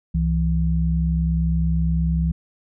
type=tone pair together; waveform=sine; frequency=66 / 165.07 Hz; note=C2 / E3; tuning=+16 / +3 cents; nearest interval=octave + major third; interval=1587 cents; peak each=-20 dBFS; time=0.14-2.32 s; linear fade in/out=10 ms; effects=none